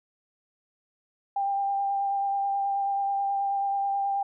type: tone with vibrato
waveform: sine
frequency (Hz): 794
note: G5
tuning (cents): +22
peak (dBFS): -24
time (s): 1.36-4.23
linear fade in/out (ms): 5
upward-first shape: sine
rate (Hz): 9.3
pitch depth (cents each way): 14
effects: none